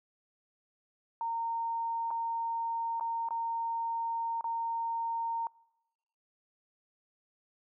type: tone with dropouts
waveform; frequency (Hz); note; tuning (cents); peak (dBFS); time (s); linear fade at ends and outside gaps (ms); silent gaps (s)
sine; 920; A#5; -23; -31; 1.21-5.47; 1; 2.106-2.111 / 2.998-3.009 / 3.287-3.307 / 4.41-4.442
effects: noise-tail reverb RT60 1.0 s tail -26 dB re dry